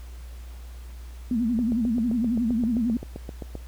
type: tone with vibrato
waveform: sine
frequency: 233.1 Hz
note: A#3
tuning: in tune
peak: -21 dBFS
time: 1.31-2.97 s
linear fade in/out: 2 ms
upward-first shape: sine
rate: 11 Hz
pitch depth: 130 cents each way
type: click train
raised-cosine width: 2 ms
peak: -21 dBFS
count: 16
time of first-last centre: 1.59-3.553 s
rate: 7.64 Hz
effects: added 60 Hz sine -37 dBFS peak until 3.67 s + pink hiss -53 dBFS RMS until 3.67 s